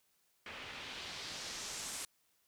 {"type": "noise with low-pass filter sweep", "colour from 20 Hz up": "white", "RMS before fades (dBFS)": -45, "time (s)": [0.46, 2.05], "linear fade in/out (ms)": 2, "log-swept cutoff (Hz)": [2300, 9000], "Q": 1.5, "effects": ["white hiss -75 dBFS RMS until 2.47 s"]}